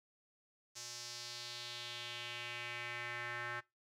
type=tone with band-pass filter sweep; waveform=square; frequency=120 Hz; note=B2; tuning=49 cents flat; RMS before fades=-45 dBFS; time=0.75-3.61 s; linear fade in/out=20 ms; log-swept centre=6000 to 1600 Hz; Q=2.6; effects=noise-tail reverb RT60 0.2 s tail -20 dB re dry